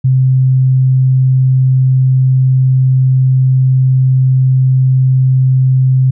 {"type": "tone", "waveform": "sine", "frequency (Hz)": 130.4, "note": "C3", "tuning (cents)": -5, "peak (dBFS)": -6, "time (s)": [0.04, 6.11], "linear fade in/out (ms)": 10, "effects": []}